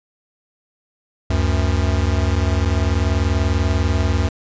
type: tone pair together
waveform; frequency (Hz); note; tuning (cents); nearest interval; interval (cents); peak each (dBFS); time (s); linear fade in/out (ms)
square; 72.78 / 93.1; D2 / F#2; -15 / +11; major third; 426; -19; 1.3-4.29; 5
effects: resampled to 16000 Hz